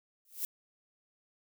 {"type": "noise with exponential growth", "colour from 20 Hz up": "violet", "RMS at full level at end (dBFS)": -31, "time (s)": [0.25, 0.45], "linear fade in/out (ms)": 1, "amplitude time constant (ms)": 42, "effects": []}